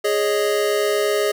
square chord, Ab suspended fourth, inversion none, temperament equal, 415.3 / 554.4 / 622.3 Hz, Ab4 / Db5 / Eb5, 0 / 0 / 0 cents, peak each -20 / -26 / -24 dBFS, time 0.04-1.32 s, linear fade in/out 10 ms, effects none

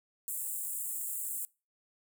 pink high-pass noise, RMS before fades -37 dBFS, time 0.28-1.45 s, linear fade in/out 0 ms, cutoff 7400 Hz, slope 96 dB/octave, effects noise-tail reverb RT60 0.3 s tail -24 dB re dry

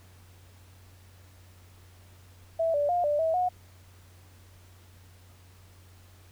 sine tone with pitch steps, 657 / 581 / 707 / 589 / 647 / 726 Hz, E5 / D5 / F5 / D5 / E5 / F#5, -6 / -19 / +21 / +5 / -32 / -33 cents, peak -23 dBFS, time 2.59-3.49 s, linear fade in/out 10 ms, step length 150 ms, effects added 91 Hz sine -52 dBFS peak until 6.31 s + pink hiss -59 dBFS RMS until 6.31 s

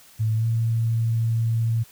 sine tone with pitch glide, 110 to 114.14 Hz, A2 to A#2, 0 to -36 cents, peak -19 dBFS, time 0.19-1.84 s, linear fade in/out 20 ms, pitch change +64 cents, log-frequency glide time 0.35-0.45 s, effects white hiss -51 dBFS RMS until 1.91 s

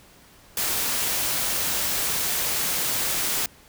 white noise, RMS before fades -25 dBFS, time 0.57-3.46 s, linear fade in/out 2 ms, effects pink hiss -52 dBFS RMS until 3.68 s

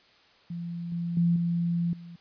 sine tone with level steps, 171 Hz, F3, 36 cents flat, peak -32 / -28 / -20 / -24 / -41 dBFS, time 0.5-2.16 s, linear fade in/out 5 ms, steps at 0.92 / 1.17 / 1.36 / 1.93 s, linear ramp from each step 2 ms, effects white hiss -59 dBFS RMS until 2.2 s + resampled to 11025 Hz

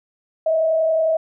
sine tone with frequency modulation, 642 Hz, E5, 46 cents flat, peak -15 dBFS, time 0.46-1.17 s, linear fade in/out 5 ms, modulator 31.1 Hz, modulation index 0.46, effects none

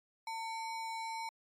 sine tone with sample-and-hold, 901 Hz, A5, 41 cents sharp, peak -37 dBFS, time 0.27-1.29 s, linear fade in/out 2 ms, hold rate 3150 Hz, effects low-pass 8000 Hz 12 dB/octave + MP3 96 kbps

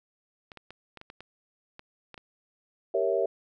clicks, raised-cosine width 0.3 ms, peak -28 dBFS, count 10, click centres 0.518 / 0.573 / 0.706 / 0.973 / 1.014 / 1.101 / 1.206 / 1.794 / 2.143 / 2.178 s
sine chord, G diminished seventh, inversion none, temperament equal, 392 / 466.2 / 554.4 / 659.3 Hz, G4 / Bb4 / Db5 / Fb5, 0 / 0 / 0 / 0 cents, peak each -29 dBFS, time 2.94-3.26 s, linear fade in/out 5 ms
effects none

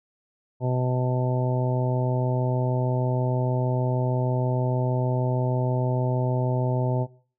harmonic tone, 126.4 Hz, B2, 41 cents sharp, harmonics 1 / 2 / 3 / 4 / 5 / 6 / 7, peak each -23 / -33 / -31 / -34 / -32 / -43 / -35 dBFS, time 0.6-7.07 s, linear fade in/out 50 ms, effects noise-tail reverb RT60 0.4 s tail -17 dB re dry

